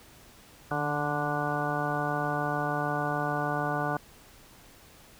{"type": "harmonic tone with a mistuned harmonic", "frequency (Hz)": 146.83, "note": "D3", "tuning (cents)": 0, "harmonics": [1, 2, 3, 4, 5, 6, 7, 8, 10], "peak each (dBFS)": [-34, -36, -38, -36, -33, -37, -39, -36, -35], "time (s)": [0.71, 3.97], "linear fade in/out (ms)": 2, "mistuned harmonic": 1, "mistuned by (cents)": 33, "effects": ["pink hiss -54 dBFS RMS until 5.19 s"]}